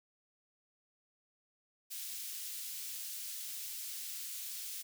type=high-pass noise; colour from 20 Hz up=white; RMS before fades=-43 dBFS; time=1.9-4.83 s; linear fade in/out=20 ms; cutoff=3200 Hz; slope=12 dB/octave; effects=none